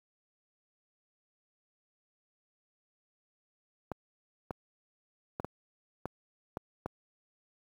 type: clicks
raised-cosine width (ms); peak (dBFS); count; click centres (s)
1; -21; 7; 3.917 / 4.508 / 5.399 / 5.446 / 6.056 / 6.571 / 6.86
effects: high-pass 60 Hz 12 dB/octave + 9-bit